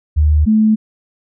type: tone pair in turn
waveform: sine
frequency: 75.8 / 216.9 Hz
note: D#2 / A3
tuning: -45 / -25 cents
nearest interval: octave + tritone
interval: 1820 cents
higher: second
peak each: -8 dBFS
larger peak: neither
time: 0.16-0.46 / 0.46-0.76 s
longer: neither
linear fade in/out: 20 ms
effects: none